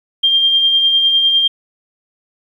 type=tone with tremolo; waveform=sine; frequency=3192 Hz; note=G7; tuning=31 cents sharp; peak=-8 dBFS; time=0.23-1.48 s; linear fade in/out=10 ms; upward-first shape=sine; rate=9.9 Hz; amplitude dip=35%; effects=8-bit